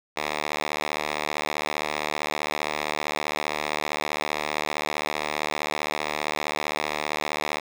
5% pulse tone with band-pass filter, 75.3 Hz, D2, 44 cents sharp, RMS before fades -29 dBFS, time 0.16-7.6 s, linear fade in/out 10 ms, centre 2200 Hz, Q 0.64, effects none

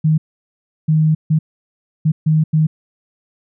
sine tone bursts at uneven times, 156.2 Hz, D#3, 7 cents sharp, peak -10 dBFS, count 6, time 0.04-0.18 / 0.88-1.15 / 1.3-1.39 / 2.05-2.12 / 2.26-2.44 / 2.53-2.67 s, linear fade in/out 10 ms, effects none

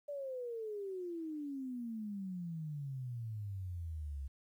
sine exponential sweep, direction down, 587.3 to 66.7 Hz, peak -39 dBFS, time 0.08-4.28 s, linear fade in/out 10 ms, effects 12-bit

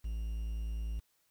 triangle tone with quantisation, 55 Hz, A1, in tune, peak -32 dBFS, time 0.04-1 s, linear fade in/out 10 ms, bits 10, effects white hiss -74 dBFS RMS until 1.3 s

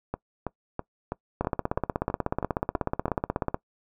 two click trains, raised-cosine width 1 ms, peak -11 / -15 dBFS, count 36 / 10, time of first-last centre 1.41-3.544 / 0.14-3.081 s, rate 16.4 / 3.06 Hz, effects noise-tail reverb RT60 0.1 s tail -22 dB re dry

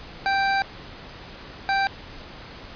25% pulse tone pair in turn, 784 / 784 Hz, G5 / G5, 0 / 0 cents, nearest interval unison, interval 0 cents, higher neither, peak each -16 dBFS, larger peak neither, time 0.26-0.62 / 1.69-1.87 s, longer first, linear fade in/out 0 ms, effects pink hiss -41 dBFS RMS until 2.75 s + resampled to 11025 Hz

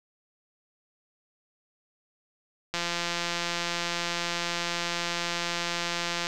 click train, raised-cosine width 0.2 ms, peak -12 dBFS, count 608, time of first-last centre 2.74-6.269 s, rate 172 Hz, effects none

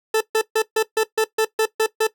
40% pulse tone bursts, 440 Hz, A4, in tune, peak -14 dBFS, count 10, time 0.14-2.07 s, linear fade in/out 5 ms, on 67 ms, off 140 ms, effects noise-tail reverb RT60 0.1 s tail -17 dB re dry

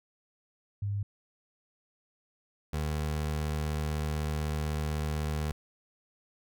sine / 25% pulse tone pair in turn, 101.2 / 76 Hz, G#2 / D#2, -44 / -40 cents, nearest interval perfect fourth, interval 496 cents, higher first, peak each -29 / -26 dBFS, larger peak second, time 0.82-1.03 / 2.73-5.52 s, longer second, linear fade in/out 5 ms, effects none

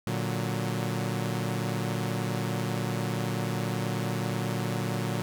sawtooth chord, Bb augmented, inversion none, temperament equal, 116.54 / 146.83 / 185 Hz, Bb2 / D3 / F#3, 0 / 0 / 0 cents, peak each -27 / -30 / -29 dBFS, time 0.07-5.22 s, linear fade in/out 0 ms, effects none

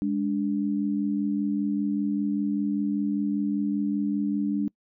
sine tone pair together, 205.5 / 290.6 Hz, G#3 / D4, -18 / -18 cents, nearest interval tritone, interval 600 cents, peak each -26 dBFS, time 0.02-4.68 s, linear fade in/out 0 ms, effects noise-tail reverb RT60 0.1 s tail -25 dB re dry

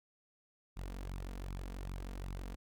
sawtooth tone with flanger, 46.25 Hz, F#1, in tune, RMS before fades -43 dBFS, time 0.76-2.56 s, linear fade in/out 20 ms, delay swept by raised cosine 0.79 to 4.39 ms, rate 2.6 Hz, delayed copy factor +0.6, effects none

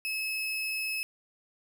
35% pulse tone, 2586 Hz, E7, 34 cents flat, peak -29 dBFS, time 0.05-1.03 s, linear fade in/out 0 ms, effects none

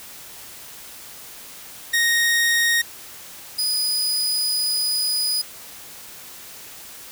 sawtooth tone pair in turn, 1864.7 / 4964 Hz, A#6 / D#8, 0 / -5 cents, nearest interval octave + perfect fourth, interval 1695 cents, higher second, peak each -13 / -17 dBFS, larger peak first, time 1.93-2.82 / 3.58-5.42 s, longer second, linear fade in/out 10 ms, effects white hiss -40 dBFS RMS until 7.11 s

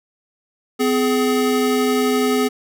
square tone pair together, 254.7 / 420.6 Hz, C4 / G#4, -46 / +22 cents, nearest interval major sixth, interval 868 cents, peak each -19 dBFS, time 0.79-2.49 s, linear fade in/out 20 ms, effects none

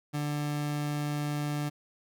30% pulse tone, 147.3 Hz, D3, 6 cents sharp, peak -27 dBFS, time 0.13-1.7 s, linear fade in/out 20 ms, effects none

